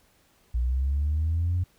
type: linear sweep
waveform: sine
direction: up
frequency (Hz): 58.27 to 91.1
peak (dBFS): -21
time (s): 0.54-1.64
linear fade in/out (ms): 10
effects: tanh soft clip ceiling -19 dBFS + pink hiss -63 dBFS RMS until 1.78 s